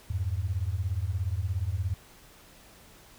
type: beating tone pair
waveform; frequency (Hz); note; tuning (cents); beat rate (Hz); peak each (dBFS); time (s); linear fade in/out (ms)
sine; 84.3 / 101.3; E2 / G#2; +39 / -43; 17; -30; 0.1-1.94; 5
effects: pink hiss -54 dBFS RMS until 3.18 s

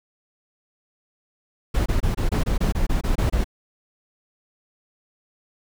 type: noise bursts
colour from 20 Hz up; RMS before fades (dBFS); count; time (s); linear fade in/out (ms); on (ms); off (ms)
brown; -20; 12; 1.74-3.444; 10; 120; 24
effects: none

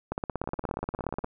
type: two click trains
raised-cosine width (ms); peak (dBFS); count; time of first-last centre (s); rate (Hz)
1; -23 / -15; 17 / 20; 0.44-1.24 / 0.12-1.244; 20 / 16.9
effects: none

